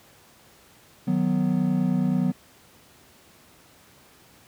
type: chord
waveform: triangle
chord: B major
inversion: first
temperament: equal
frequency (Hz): 155.56 / 185 / 246.9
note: D#3 / F#3 / B3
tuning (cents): 0 / 0 / 0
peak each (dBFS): -25 / -21 / -23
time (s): 1.07-2.32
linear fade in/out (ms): 10
effects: pink hiss -54 dBFS RMS until 4.47 s + high-pass 80 Hz 12 dB/octave